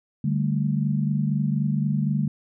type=chord; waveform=sine; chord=D suspended fourth; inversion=none; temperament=equal; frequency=146.83 / 196 / 220 Hz; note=D3 / G3 / A3; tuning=0 / 0 / 0 cents; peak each=-23 / -26 / -27 dBFS; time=0.24-2.28 s; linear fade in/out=5 ms; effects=none